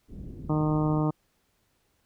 pink low-pass noise, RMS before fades -40 dBFS, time 0.08-1.05 s, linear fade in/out 50 ms, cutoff 340 Hz, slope 24 dB/octave
harmonic tone, 153.2 Hz, D#3, 27 cents flat, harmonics 1 / 2 / 3 / 4 / 5 / 6 / 7 / 8, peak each -25 / -27 / -35 / -36 / -38 / -38 / -39 / -40 dBFS, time 0.49-1.11 s, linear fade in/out 10 ms
effects pink hiss -71 dBFS RMS until 2.05 s

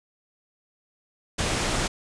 pink low-pass noise, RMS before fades -26 dBFS, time 1.38-1.88 s, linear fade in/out 10 ms, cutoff 9300 Hz, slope 48 dB/octave, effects none

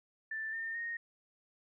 sine tone with pitch steps, 1768 / 1812.5 / 1858 Hz, A6 / A#6 / A#6, +8 / -49 / -6 cents, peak -36 dBFS, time 0.31-0.97 s, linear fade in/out 5 ms, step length 220 ms, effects none

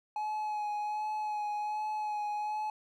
triangle tone with vibrato, 845 Hz, G#5, 30 cents sharp, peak -30 dBFS, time 0.16-2.7 s, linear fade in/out 2 ms, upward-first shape sine, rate 1.3 Hz, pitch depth 21 cents each way, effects none

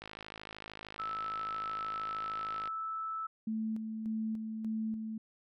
click train, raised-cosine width 0.3 ms, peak -28 dBFS, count 142, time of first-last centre 0.02-2.675 s, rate 53.1 Hz
sine tone, 1313 Hz, E6, 7 cents flat, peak -35 dBFS, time 0.99-3.27 s, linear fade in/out 10 ms
sine tone with tremolo, 220 Hz, A3, in tune, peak -32 dBFS, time 3.47-5.18 s, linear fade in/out 5 ms, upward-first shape square, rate 1.7 Hz, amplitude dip 40%
effects none

